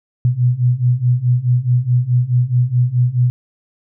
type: beating tone pair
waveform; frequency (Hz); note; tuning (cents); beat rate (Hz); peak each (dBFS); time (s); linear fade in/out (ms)
sine; 121.2 / 125.9; B2 / B2; -32 / +34; 4.7; -16 / -14; 0.25-3.3; 0
effects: none